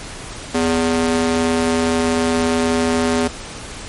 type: tone with high-pass filter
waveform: square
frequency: 82.41 Hz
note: E2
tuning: in tune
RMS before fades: -17 dBFS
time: 0.54-3.28 s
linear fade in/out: 10 ms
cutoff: 290 Hz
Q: 1.6
effects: pink hiss -32 dBFS RMS until 3.88 s + MP3 48 kbps